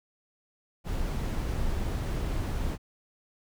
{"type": "noise", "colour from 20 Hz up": "brown", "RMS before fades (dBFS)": -30, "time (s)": [0.84, 2.78], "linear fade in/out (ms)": 50, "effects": []}